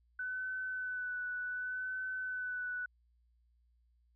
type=tone with vibrato; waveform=sine; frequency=1500 Hz; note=F#6; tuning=23 cents sharp; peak=-36 dBFS; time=0.19-2.86 s; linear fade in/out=5 ms; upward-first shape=sine; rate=0.67 Hz; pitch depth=21 cents each way; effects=added 59 Hz sine -68 dBFS peak until 4.15 s